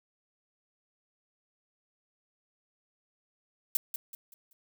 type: noise with echo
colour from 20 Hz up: violet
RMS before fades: -26 dBFS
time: 3.75-3.77 s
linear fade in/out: 2 ms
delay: 190 ms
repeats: 4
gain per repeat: -9 dB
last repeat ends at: 4.53 s
effects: none

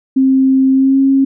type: tone with pitch glide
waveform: sine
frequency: 265.1 to 270.7 Hz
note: C4 to C#4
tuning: +23 to -41 cents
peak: -7 dBFS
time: 0.16-1.25 s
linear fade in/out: 10 ms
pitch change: +36 cents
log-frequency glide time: 0.72-1 s
effects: none

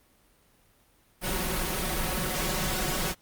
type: noise with comb filter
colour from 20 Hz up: pink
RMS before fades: -29 dBFS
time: 1.21-3.15 s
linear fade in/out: 50 ms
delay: 5.4 ms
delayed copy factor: +0.8
effects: pink hiss -63 dBFS RMS until 3.21 s + Opus 32 kbps

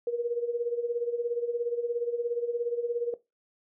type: tone with tremolo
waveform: sine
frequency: 475.2 Hz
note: A#4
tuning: 33 cents sharp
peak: -24 dBFS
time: 0.07-3.14 s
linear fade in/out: 2 ms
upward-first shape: sine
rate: 17 Hz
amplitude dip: 80%
effects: noise-tail reverb RT60 0.2 s tail -17 dB re dry

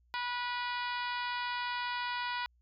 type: harmonic tone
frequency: 488.1 Hz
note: B4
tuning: 20 cents flat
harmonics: 2 / 3 / 4 / 5 / 6 / 7 / 8 / 9 / 10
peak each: -36 / -40 / -42 / -44 / -46 / -47 / -48 / -49 / -50 dBFS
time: 0.14-2.46 s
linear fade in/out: 0 ms
effects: added 60 Hz sine -65 dBFS peak until 2.61 s

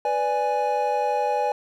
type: chord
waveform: triangle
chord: G# diminished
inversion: first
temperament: equal with one note detuned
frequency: 495.6 / 587.3 / 830.6 Hz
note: B4 / D5 / G#5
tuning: +6 / 0 / 0 cents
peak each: -25 / -25 / -21 dBFS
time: 0.05-1.52 s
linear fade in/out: 2 ms
effects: none

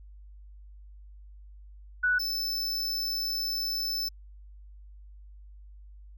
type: tone pair in turn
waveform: sine / square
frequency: 1480 / 5274 Hz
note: F#6 / E8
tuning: 0 / 0 cents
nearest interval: octave + minor seventh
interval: 2200 cents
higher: second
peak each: -22 / -29 dBFS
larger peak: first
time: 2.03-2.19 / 2.19-4.09 s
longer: second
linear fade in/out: 10 ms
effects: added 50 Hz sine -46 dBFS peak until 6.17 s

